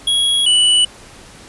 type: tone pair in turn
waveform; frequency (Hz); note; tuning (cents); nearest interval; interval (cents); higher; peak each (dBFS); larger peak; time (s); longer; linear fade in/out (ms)
square; 3322 / 2960; G#7 / F#7; 0 / 0; major second; 200; first; -13 / -10; second; 0.07-0.46 / 0.46-0.85; neither; 5
effects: pink hiss -40 dBFS RMS until 1.48 s + resampled to 24000 Hz